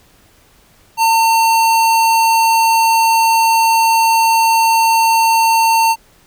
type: tone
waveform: square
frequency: 905 Hz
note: A5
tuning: 48 cents sharp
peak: -10 dBFS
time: 0.97-5.96 s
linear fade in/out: 50 ms
effects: pink hiss -50 dBFS RMS until 6.26 s